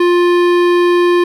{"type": "tone with hard clipping", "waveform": "sine", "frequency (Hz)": 351.2, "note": "F4", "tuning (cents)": 10, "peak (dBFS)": -10, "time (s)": [0, 1.24], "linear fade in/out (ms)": 5, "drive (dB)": 16, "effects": []}